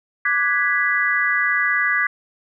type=chord; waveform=sine; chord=G# half-diminished seventh; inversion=second; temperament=equal; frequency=1174.7 / 1480 / 1661.2 / 1975.5 Hz; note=D6 / F#6 / G#6 / B6; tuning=0 / 0 / 0 / 0 cents; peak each=-25 / -26 / -20 / -20 dBFS; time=0.25-2.07 s; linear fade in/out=5 ms; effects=none